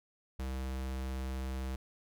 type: tone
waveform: square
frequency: 65.41 Hz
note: C2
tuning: in tune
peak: -36 dBFS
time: 0.39-1.76 s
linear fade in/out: 5 ms
effects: none